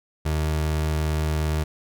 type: tone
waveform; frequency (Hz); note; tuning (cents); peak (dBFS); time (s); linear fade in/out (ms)
30% pulse; 77.3; D#2; -11; -19; 0.25-1.64; 10
effects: none